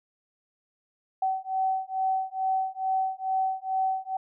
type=beating tone pair; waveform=sine; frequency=760 / 762.3 Hz; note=F#5 / G5; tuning=+46 / -49 cents; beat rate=2.3 Hz; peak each=-28 dBFS; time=1.22-4.17 s; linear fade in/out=5 ms; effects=none